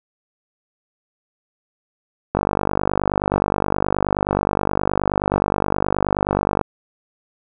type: click train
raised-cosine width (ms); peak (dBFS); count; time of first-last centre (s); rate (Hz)
1; -3; 212; 2.35-6.613; 49.5
effects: none